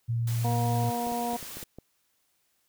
sine tone, 116.6 Hz, A#2, 1 cent sharp, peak -25 dBFS, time 0.08-0.91 s, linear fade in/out 20 ms
white noise, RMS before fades -41 dBFS, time 0.27-1.64 s, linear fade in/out 5 ms
harmonic tone, 238 Hz, A#3, 36 cents sharp, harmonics 1 / 2 / 3 / 4, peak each -33 / -36 / -31 / -36 dBFS, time 0.44-1.37 s, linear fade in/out 10 ms
clicks, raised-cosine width 2 ms, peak -29 dBFS, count 8, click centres 0.842 / 1.069 / 1.12 / 1.333 / 1.428 / 1.57 / 1.629 / 1.786 s
effects white hiss -72 dBFS RMS until 2.68 s

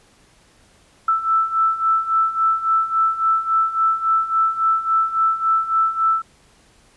sine beating tone pair, 1320 / 1323.6 Hz, E6 / E6, +2 / +7 cents, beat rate 3.6 Hz, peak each -21 / -17 dBFS, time 1.08-6.22 s, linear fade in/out 5 ms, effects pink hiss -54 dBFS RMS until 6.96 s + resampled to 24000 Hz

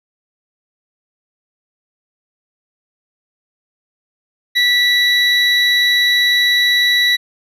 triangle tone pair together, 1958 / 3912 Hz, B6 / B7, -15 / -17 cents, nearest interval octave, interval 1198 cents, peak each -12 dBFS, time 4.55-7.17 s, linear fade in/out 20 ms, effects resampled to 32000 Hz

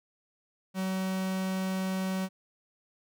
45% pulse tone, 188.7 Hz, F#3, 34 cents sharp, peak -29 dBFS, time 0.74-2.29 s, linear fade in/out 50 ms, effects none

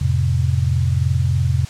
sine chord, F major, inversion none, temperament equal, 87.31 / 110 / 130.81 Hz, F2 / A2 / C3, 0 / 0 / 0 cents, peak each -18 / -22 / -18 dBFS, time 0.01-1.65 s, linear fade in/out 5 ms, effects white hiss -39 dBFS RMS until 1.69 s + low-pass 7000 Hz 12 dB/octave

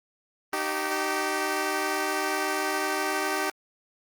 10% pulse tone pair together, 306.7 / 386.4 Hz, D#4 / G4, -25 / -25 cents, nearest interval major third, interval 400 cents, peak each -22 / -19 dBFS, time 0.53-3.5 s, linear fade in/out 2 ms, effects Opus 24 kbps

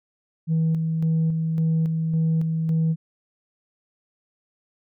sine tone with tremolo, 161.4 Hz, E3, 36 cents flat, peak -16 dBFS, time 0.47-2.96 s, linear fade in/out 50 ms, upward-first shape square, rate 1.8 Hz, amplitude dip 40%, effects tanh soft clip ceiling -16 dBFS

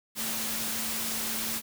sine tone in noise, 223.1 Hz, A3, 24 cents sharp, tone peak -41 dBFS, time 0.15-1.62 s, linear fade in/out 50 ms, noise white, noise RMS -32 dBFS, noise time 0.15-1.62 s, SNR -12 dB, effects none

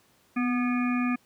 harmonic tone with a mistuned harmonic, 243.7 Hz, B3, 23 cents flat, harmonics 1 / 3 / 5 / 7 / 9 / 10, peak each -24 / -39 / -34 / -39 / -41 / -36 dBFS, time 0.36-1.16 s, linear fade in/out 10 ms, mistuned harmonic 1, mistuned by +29 cents, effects pink hiss -63 dBFS RMS until 1.25 s + high-pass 100 Hz 12 dB/octave

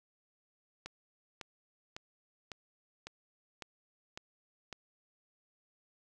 click train, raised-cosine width 0.2 ms, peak -25 dBFS, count 8, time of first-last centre 0.86-4.727 s, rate 1.81 Hz, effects none

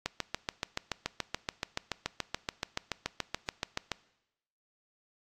click train, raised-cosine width 0.2 ms, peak -13 dBFS, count 28, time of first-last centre 0.06-3.917 s, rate 7 Hz, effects noise-tail reverb RT60 0.9 s tail -21 dB re dry + AAC 64 kbps

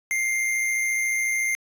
square tone with amplitude modulation, 2105 Hz, C7, 10 cents sharp, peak -21 dBFS, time 0.11-1.55 s, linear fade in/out 0 ms, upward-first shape sine, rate 114 Hz, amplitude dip 35%, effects resampled to 32000 Hz

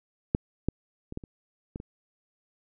clicks, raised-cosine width 3 ms, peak -9 / -12 / -25 / -20 / -30 / -22 / -26 dBFS, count 7, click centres 0.349 / 0.686 / 1.124 / 1.174 / 1.238 / 1.759 / 1.801 s, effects none

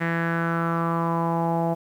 sawtooth tone with low-pass filter sweep, 167.1 Hz, E3, 24 cents sharp, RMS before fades -24 dBFS, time 0-1.75 s, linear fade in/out 20 ms, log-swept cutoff 1900 to 740 Hz, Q 4.6, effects 9-bit

